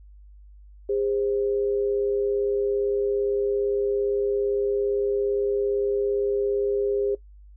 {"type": "tone pair together", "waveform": "sine", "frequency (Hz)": [405.7, 523.3], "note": ["G#4", "C5"], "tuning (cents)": [-41, 0], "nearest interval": "major third", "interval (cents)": 441, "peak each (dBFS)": [-22, -30], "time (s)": [0.89, 7.15], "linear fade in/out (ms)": 5, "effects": ["noise-tail reverb RT60 0.1 s tail -18 dB re dry", "added 50 Hz sine -45 dBFS peak until 7.56 s"]}